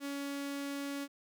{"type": "tone with notch filter", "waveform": "sawtooth", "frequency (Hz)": 281, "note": "C#4", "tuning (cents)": 24, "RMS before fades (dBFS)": -39, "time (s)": [0, 1.08], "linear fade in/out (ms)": 50, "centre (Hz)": 750, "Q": 1.8, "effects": []}